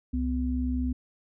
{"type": "tone pair together", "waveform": "sine", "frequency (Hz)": [67, 251.6], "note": ["C2", "B3"], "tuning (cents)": [42, 32], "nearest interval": "octave + major seventh", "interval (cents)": 2290, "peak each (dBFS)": -28, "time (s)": [0.13, 0.93], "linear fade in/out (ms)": 10, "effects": []}